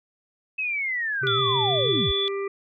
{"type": "linear sweep", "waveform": "sine", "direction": "down", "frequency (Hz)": [2600, 38.67], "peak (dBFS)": -24, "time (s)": [0.58, 2.12], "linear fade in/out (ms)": 10}
{"type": "tone with vibrato", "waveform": "sine", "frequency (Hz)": 123.47, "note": "B2", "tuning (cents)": 0, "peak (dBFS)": -29, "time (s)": [1.21, 2.03], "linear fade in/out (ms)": 20, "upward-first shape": "triangle", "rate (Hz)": 6.3, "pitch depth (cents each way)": 190}
{"type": "harmonic tone", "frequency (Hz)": 395.6, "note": "G4", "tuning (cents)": 16, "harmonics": [1, 3, 5, 6], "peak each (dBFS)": [-26, -36, -40, -42], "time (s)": [1.23, 2.48], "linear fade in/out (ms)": 5}
{"type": "tone", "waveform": "sine", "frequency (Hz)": 3455, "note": "A7", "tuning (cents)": -32, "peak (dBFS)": -23, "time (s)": [1.27, 2.28], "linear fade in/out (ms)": 0}
{"effects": []}